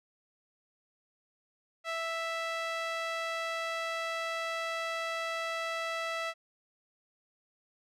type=tone with band-pass filter; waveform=sawtooth; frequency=659.3 Hz; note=E5; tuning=in tune; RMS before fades=-35 dBFS; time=1.84-6.34 s; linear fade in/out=50 ms; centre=2000 Hz; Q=0.87; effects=none